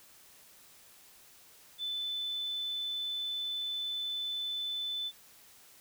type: tone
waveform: sine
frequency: 3510 Hz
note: A7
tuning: 5 cents flat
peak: -33 dBFS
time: 1.78-5.12 s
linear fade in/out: 50 ms
effects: white hiss -58 dBFS RMS until 5.8 s